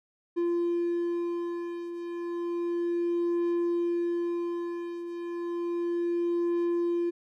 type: beating tone pair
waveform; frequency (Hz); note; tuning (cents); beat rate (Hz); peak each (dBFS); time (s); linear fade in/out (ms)
triangle; 344.5 / 344.82; F4 / F4; -24 / -22; 0.32; -26 / -32; 0.36-7.11; 20
effects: none